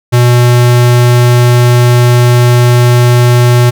square tone, 121.9 Hz, B2, 22 cents flat, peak -4 dBFS, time 0.12-3.71 s, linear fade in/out 20 ms, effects none

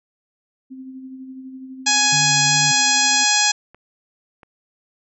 sine tone with tremolo, 261.6 Hz, C4, in tune, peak -31 dBFS, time 0.7-3.25 s, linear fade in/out 20 ms, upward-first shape sine, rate 12 Hz, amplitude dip 40%
harmonic tone, 835 Hz, G#5, 9 cents sharp, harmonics 1 / 2 / 3 / 4 / 5 / 6 / 7 / 8 / 9, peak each -23 / -23 / -23 / -23 / -23 / -23 / -23 / -23 / -23 dBFS, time 1.86-3.52 s, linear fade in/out 10 ms
sine tone with vibrato, 146.2 Hz, D3, 7 cents flat, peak -24 dBFS, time 2.12-2.72 s, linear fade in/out 10 ms, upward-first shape square, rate 2.7 Hz, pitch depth 22 cents each way
clicks, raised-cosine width 0.5 ms, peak -29 dBFS, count 4, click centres 2.726 / 3.137 / 3.746 / 4.432 s
effects none

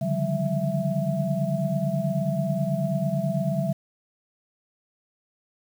sine tone cluster, 141.5 / 150.7 / 179.2 / 196.8 / 661 Hz, C#3 / D3 / F3 / G3 / E5, +36 / +45 / +45 / +7 / +5 cents, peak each -29 dBFS, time 0.01-3.73 s, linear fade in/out 10 ms, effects 8-bit

